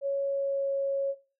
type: tone with pitch glide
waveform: sine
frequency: 555 to 550.8 Hz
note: C#5 to C#5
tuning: +2 to -11 cents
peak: -26 dBFS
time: 0.01-1.15 s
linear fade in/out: 50 ms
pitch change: -13 cents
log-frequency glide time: 0.22-0.71 s
effects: noise-tail reverb RT60 0.4 s tail -18 dB re dry